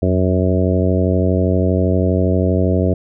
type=harmonic tone with a mistuned harmonic; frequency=92.5 Hz; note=F#2; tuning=in tune; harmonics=1 / 2 / 3 / 4 / 5 / 6 / 7; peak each=-16 / -19 / -21 / -22 / -23 / -24 / -24 dBFS; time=0.02-2.94 s; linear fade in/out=5 ms; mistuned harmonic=1; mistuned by=-89 cents; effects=none